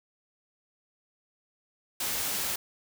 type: noise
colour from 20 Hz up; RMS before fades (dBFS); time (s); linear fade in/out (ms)
white; -31; 2-2.56; 5
effects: none